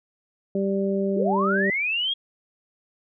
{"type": "harmonic tone", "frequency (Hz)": 196, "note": "G3", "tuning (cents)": 0, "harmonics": [1, 2, 3], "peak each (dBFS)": [-24, -25, -29], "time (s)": [0.55, 1.7], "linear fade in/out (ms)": 2}
{"type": "linear sweep", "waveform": "sine", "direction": "up", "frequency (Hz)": [329.6, 3314], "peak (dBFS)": -22, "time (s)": [1.16, 2.14], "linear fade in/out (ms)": 10}
{"effects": []}